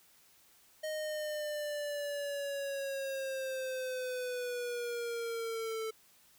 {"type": "linear sweep", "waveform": "square", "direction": "down", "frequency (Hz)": [622.3, 440], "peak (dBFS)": -36, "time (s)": [0.83, 5.91], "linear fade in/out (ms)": 10, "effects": ["white hiss -64 dBFS RMS until 6.38 s"]}